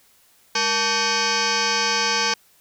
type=tone with frequency modulation; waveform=sine; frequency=1820 Hz; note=A#6; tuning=42 cents flat; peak=-18 dBFS; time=0.55-2.34 s; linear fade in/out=5 ms; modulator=675 Hz; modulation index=6; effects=white hiss -57 dBFS RMS until 2.6 s